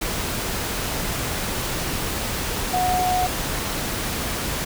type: tone in noise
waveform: sine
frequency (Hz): 730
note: F#5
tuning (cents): -24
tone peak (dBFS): -19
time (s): 2.73-3.27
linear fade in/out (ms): 10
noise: pink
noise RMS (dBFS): -26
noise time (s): 0.01-4.65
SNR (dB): +4
effects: none